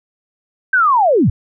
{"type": "linear sweep", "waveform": "sine", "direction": "down", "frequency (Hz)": [1581, 73.8], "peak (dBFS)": -9, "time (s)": [0.73, 1.3], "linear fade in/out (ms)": 5, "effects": []}